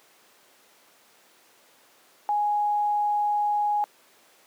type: tone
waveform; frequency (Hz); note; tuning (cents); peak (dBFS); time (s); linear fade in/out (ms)
sine; 830.6; G#5; 0; -21; 2.29-3.84; 0
effects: pink hiss -57 dBFS RMS until 4.46 s + high-pass 400 Hz 12 dB/octave